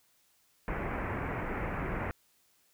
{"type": "low-pass noise", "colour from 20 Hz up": "pink", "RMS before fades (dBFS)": -35, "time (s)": [0.68, 2.11], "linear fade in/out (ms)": 0, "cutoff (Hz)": 2300, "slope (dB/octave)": 48, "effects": ["white hiss -69 dBFS RMS until 2.73 s"]}